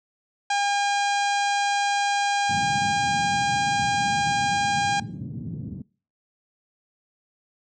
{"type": "harmonic tone", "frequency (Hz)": 808, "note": "G#5", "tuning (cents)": -48, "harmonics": [1, 2, 3, 4, 5, 6, 7, 8, 9, 10], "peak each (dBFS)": [-22, -28, -32, -34, -36, -38, -39, -40, -41, -42], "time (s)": [0.5, 5], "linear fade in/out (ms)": 5}
{"type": "band-pass noise", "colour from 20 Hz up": "white", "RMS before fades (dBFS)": -34, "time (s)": [2.49, 5.82], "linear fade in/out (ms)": 5, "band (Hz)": [100, 210], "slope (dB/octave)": 24}
{"effects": ["noise-tail reverb RT60 0.4 s tail -24 dB re dry"]}